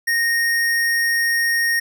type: tone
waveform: square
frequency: 1857 Hz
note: A#6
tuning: 7 cents flat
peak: -17 dBFS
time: 0.07-1.8 s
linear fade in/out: 10 ms
effects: none